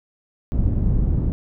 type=low-pass noise; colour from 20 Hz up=pink; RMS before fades=-19 dBFS; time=0.52-1.32 s; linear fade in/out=0 ms; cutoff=170 Hz; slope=12 dB/octave; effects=none